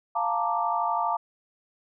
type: chord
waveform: sine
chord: Bb major seventh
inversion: second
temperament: equal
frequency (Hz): 698.5 / 880 / 932.3 / 1174.7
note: F5 / A5 / Bb5 / D6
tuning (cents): 0 / 0 / 0 / 0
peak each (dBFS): -29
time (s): 0.15-1.17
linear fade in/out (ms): 10
effects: none